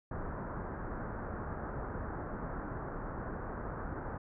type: low-pass noise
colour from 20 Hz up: pink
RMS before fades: -40 dBFS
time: 0.11-4.18 s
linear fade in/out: 5 ms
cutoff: 1600 Hz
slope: 48 dB/octave
effects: none